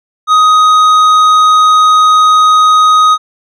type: tone with tanh clipping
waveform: sine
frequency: 1253 Hz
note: D#6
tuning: 12 cents sharp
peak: -5 dBFS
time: 0.27-3.18 s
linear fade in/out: 50 ms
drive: 9 dB
effects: none